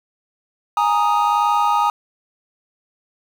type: chord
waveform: triangle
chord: Ab suspended second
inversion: none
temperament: equal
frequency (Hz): 830.6 / 932.3 / 1244.5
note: Ab5 / Bb5 / Eb6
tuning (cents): 0 / 0 / 0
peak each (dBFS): -17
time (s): 0.77-1.9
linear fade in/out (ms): 2
effects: 7-bit